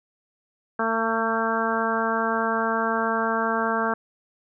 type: harmonic tone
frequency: 225.4 Hz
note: A3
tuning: 42 cents sharp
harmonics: 1 / 2 / 3 / 4 / 5 / 6 / 7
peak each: -29 / -29 / -29 / -29 / -29 / -29 / -29 dBFS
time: 0.79-3.94 s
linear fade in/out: 5 ms
effects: none